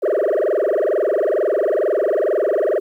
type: tone with frequency modulation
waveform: sine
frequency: 507 Hz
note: B4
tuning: 45 cents sharp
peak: -12 dBFS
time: 0.02-2.8 s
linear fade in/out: 20 ms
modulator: 22.2 Hz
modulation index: 6.2
effects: tanh soft clip ceiling -14 dBFS + 9-bit